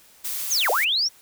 blue noise, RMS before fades -29 dBFS, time 0.24-0.85 s, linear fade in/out 10 ms
sine linear two-way sweep, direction down then up, 7010 to 430.7 to 5790 Hz, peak -19 dBFS, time 0.5-1.09 s, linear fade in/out 20 ms, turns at 0.7 s
effects white hiss -53 dBFS RMS until 1.21 s

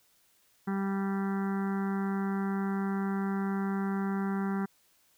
harmonic tone, 195.6 Hz, G3, 4 cents flat, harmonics 1 / 2 / 4 / 5 / 6 / 7 / 8 / 9 / 10, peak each -29 / -38 / -42 / -45 / -46 / -44 / -47 / -51 / -52 dBFS, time 0.67-4.66 s, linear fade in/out 10 ms, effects white hiss -67 dBFS RMS until 5.17 s

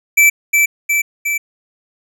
square tone with echo, 2323 Hz, D7, 20 cents flat, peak -7 dBFS, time 0.17-0.3 s, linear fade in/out 10 ms, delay 360 ms, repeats 3, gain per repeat -3 dB, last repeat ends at 1.38 s, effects none

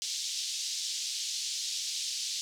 white band-pass noise, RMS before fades -35 dBFS, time 0.02-2.41 s, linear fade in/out 0 ms, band 3400 to 6500 Hz, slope 24 dB/octave, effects none

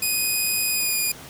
5% pulse tone with pitch glide, 2489 to 2445 Hz, D#7 to D#7, 0 to -31 cents, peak -12 dBFS, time 0.02-1.12 s, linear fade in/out 5 ms, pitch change -31 cents, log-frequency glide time 0.68-0.99 s, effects pink hiss -41 dBFS RMS until 1.29 s + high-pass 80 Hz 12 dB/octave

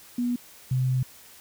sine tone pair in turn, 243.1 / 128.78 Hz, B3 / C3, -27 / -27 cents, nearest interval major seventh, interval 1100 cents, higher first, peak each -23 / -21 dBFS, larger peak second, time 0.18-0.36 / 0.71-1.03 s, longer second, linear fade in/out 5 ms, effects white hiss -50 dBFS RMS until 1.4 s

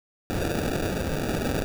white noise with sample-and-hold, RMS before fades -27 dBFS, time 0.3-1.64 s, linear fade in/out 0 ms, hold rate 1050 Hz, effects none

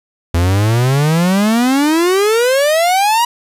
45% pulse exponential sweep, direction up, 82.41 to 971 Hz, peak -10 dBFS, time 0.34-3.25 s, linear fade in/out 5 ms, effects resampled to 32000 Hz + 7-bit

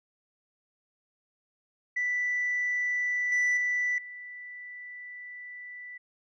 sine tone with level steps, 1975.5 Hz, B6, in tune, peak -25 / -20 / -24 / -40 dBFS, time 1.96-5.98 s, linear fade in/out 10 ms, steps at 3.32 / 3.57 / 3.98 s, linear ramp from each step 2 ms, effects tanh soft clip ceiling -22 dBFS

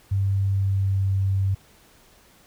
sine tone with pitch glide, 98 to 96.82 Hz, G2 to G2, 0 to -21 cents, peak -19 dBFS, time 0.11-1.55 s, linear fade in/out 10 ms, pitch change -21 cents, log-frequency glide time 0.39-1.09 s, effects pink hiss -55 dBFS RMS until 2.46 s

